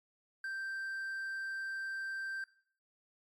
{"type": "tone", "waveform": "triangle", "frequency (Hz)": 1568, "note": "G6", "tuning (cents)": 0, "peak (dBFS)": -35, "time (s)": [0.44, 2.44], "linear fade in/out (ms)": 2, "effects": ["noise-tail reverb RT60 0.5 s tail -18 dB re dry", "MP3 96 kbps"]}